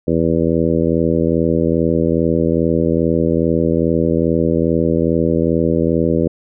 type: harmonic tone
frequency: 82.41 Hz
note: E2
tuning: in tune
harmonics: 1 / 2 / 3 / 4 / 5 / 6 / 7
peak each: -24 / -19 / -19 / -19 / -21 / -20 / -25 dBFS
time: 0.07-6.28 s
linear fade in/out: 10 ms
effects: none